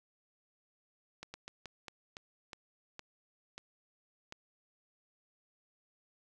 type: slowing click train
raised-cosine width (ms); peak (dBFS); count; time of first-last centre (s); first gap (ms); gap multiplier
0.2; -27; 10; 1.23-4.324; 110; 1.27
effects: none